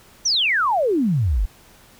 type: exponential sweep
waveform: sine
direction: down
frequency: 6200 to 41.46 Hz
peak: -16 dBFS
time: 0.25-1.46 s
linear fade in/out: 10 ms
effects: pink hiss -50 dBFS RMS until 1.99 s